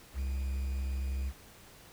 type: tone with quantisation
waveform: triangle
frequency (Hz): 66.6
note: C2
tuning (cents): +31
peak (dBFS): -29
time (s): 0.14-1.33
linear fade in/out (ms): 50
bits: 9
effects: pink hiss -55 dBFS RMS until 1.92 s